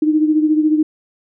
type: beating tone pair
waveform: sine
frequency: 306.4 / 320.4 Hz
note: D#4 / E4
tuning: -27 / -49 cents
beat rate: 14 Hz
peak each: -12 / -19 dBFS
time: 0.02-0.83 s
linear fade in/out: 5 ms
effects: none